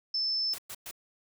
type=tone; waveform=sine; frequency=5274 Hz; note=E8; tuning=in tune; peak=-27 dBFS; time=0.14-0.54 s; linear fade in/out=5 ms
type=noise bursts; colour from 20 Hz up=white; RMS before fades=-41 dBFS; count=3; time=0.53-0.912 s; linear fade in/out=5 ms; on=54 ms; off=110 ms
effects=none